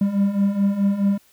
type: beating tone pair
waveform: triangle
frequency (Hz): 196.1 / 200.8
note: G3 / G3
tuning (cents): +1 / +42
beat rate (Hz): 4.7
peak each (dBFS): -21 / -16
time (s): 0.01-1.18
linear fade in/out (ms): 5
effects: white hiss -57 dBFS RMS until 1.32 s